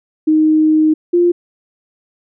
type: tone pair in turn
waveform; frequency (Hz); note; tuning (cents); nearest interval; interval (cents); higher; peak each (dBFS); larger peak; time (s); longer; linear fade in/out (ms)
sine; 311.1 / 349.2; D#4 / F4; 0 / 0; major second; 200; second; -8; neither; 0.27-0.94 / 1.13-1.32; first; 10
effects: none